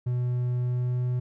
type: tone with pitch glide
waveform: triangle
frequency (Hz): 123.47 to 124.4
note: B2 to B2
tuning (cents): 0 to +13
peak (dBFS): -22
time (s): 0.06-1.2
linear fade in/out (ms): 10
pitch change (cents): +13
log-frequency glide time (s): 0.58-1.04
effects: none